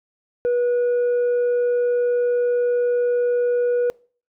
sine tone, 485.9 Hz, B4, 28 cents flat, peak -14 dBFS, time 0.45-3.9 s, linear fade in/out 0 ms, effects noise-tail reverb RT60 0.4 s tail -25 dB re dry + tanh soft clip ceiling -16 dBFS

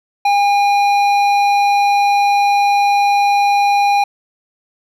sine tone with hard clipping, 810 Hz, G#5, 43 cents flat, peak -12 dBFS, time 0.25-4.04 s, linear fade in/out 5 ms, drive 10 dB, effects none

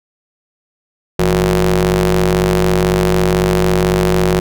sawtooth ring-modulated tone, 98 Hz, G2, in tune, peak -4 dBFS, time 1.19-4.4 s, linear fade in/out 5 ms, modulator 267 Hz, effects none

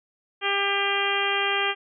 harmonic tone, 398.8 Hz, G4, 30 cents sharp, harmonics 1 / 2 / 3 / 4 / 5 / 6 / 7 / 8, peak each -30 / -30 / -30 / -30 / -30 / -30 / -30 / -30 dBFS, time 0.41-1.75 s, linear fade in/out 50 ms, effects none

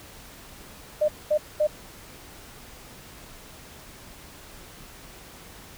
sine tone bursts, 605 Hz, D#5, 49 cents flat, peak -18 dBFS, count 3, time 1.01-1.672 s, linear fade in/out 10 ms, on 74 ms, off 220 ms, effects pink hiss -46 dBFS RMS until 5.77 s

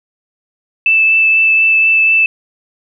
sine tone with vibrato, 2637 Hz, E7, in tune, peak -7 dBFS, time 0.86-2.26 s, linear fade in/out 2 ms, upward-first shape triangle, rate 4.1 Hz, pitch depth 10 cents each way, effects none

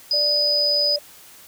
sine tone, 4981 Hz, D#8, 1 cent sharp, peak -17 dBFS, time 0.11-0.96 s, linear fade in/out 2 ms
sine tone with pitch glide, 590 to 585.9 Hz, D5 to D5, +8 to -4 cents, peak -25 dBFS, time 0.13-0.99 s, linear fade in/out 10 ms, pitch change -12 cents, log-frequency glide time 0.33-0.7 s
effects white hiss -46 dBFS RMS until 1.47 s

